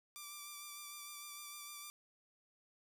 5% pulse tone with vibrato, 1175 Hz, D6, 1 cent sharp, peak -36 dBFS, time 0.16-1.9 s, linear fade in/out 0 ms, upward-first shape sine, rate 6.6 Hz, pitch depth 22 cents each way, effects none

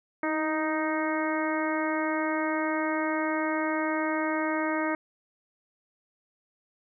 harmonic tone with a mistuned harmonic, 311.1 Hz, D#4, in tune, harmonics 1 / 2 / 3 / 4 / 5 / 6 / 7, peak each -29 / -32 / -34 / -35 / -36 / -37 / -37 dBFS, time 0.23-4.95 s, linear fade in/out 2 ms, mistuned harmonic 1, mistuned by +28 cents, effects none

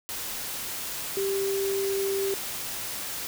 sine tone in noise, 392 Hz, G4, in tune, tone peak -25 dBFS, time 1.17-2.34 s, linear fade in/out 0 ms, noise white, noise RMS -34 dBFS, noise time 0.09-3.27 s, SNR +6 dB, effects none

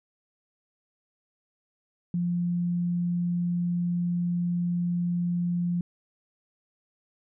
sine tone, 174.61 Hz, F3, in tune, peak -24 dBFS, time 2.14-5.81 s, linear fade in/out 2 ms, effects none

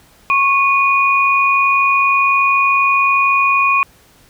sine tone pair together, 1096.7 / 2462 Hz, C#6 / D#7, -19 / -19 cents, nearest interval octave + major second, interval 1400 cents, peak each -13 dBFS, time 0.3-3.83 s, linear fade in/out 0 ms, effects pink hiss -49 dBFS RMS until 4.29 s

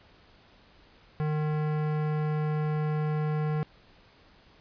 sine tone with hard clipping, 152.6 Hz, D#3, 33 cents flat, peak -28 dBFS, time 1.2-3.63 s, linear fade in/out 0 ms, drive 18 dB, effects pink hiss -58 dBFS RMS until 4.6 s + resampled to 11025 Hz

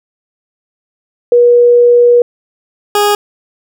sine / 20% pulse tone pair in turn, 481.8 / 412.8 Hz, B4 / G#4, -43 / -10 cents, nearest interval minor third, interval 267 cents, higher first, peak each -3 dBFS, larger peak neither, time 1.32-2.22 / 2.95-3.15 s, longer first, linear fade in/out 2 ms, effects none

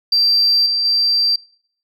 sine tone with level steps, 4699 Hz, D8, in tune, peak -10 / -15 / -12 dBFS, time 0.12-1.36 s, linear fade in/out 5 ms, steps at 0.66 / 0.85 s, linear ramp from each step 2 ms, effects noise-tail reverb RT60 0.6 s tail -25 dB re dry + tanh soft clip ceiling -7 dBFS

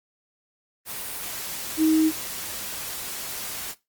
sine tone in noise, 315.6 Hz, D#4, 25 cents sharp, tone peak -16 dBFS, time 1.77-2.12 s, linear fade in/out 50 ms, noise white, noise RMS -33 dBFS, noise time 0.85-3.75 s, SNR +14 dB, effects noise-tail reverb RT60 0.2 s tail -17 dB re dry + Opus 32 kbps

